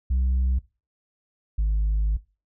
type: tone pair in turn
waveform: sine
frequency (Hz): 63.8 / 52.23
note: C2 / G#1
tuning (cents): -43 / +11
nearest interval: minor third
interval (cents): 346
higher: first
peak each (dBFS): -17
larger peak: neither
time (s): 0.1-0.59 / 1.58-2.17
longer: second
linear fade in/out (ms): 10
effects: noise-tail reverb RT60 0.3 s tail -21 dB re dry + tanh soft clip ceiling -18 dBFS